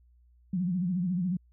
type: tone with vibrato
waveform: sine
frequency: 180 Hz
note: F#3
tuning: 47 cents flat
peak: -26 dBFS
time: 0.53-1.37 s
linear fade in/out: 5 ms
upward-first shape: sine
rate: 14 Hz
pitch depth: 110 cents each way
effects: added 60 Hz sine -58 dBFS peak until 1.52 s